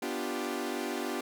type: chord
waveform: sawtooth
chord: G dominant seventh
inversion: first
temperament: equal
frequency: 246.9 / 293.7 / 349.2 / 392 Hz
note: B3 / D4 / F4 / G4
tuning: 0 / 0 / 0 / 0 cents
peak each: -34 dBFS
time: 0.02-1.21 s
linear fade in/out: 5 ms
effects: none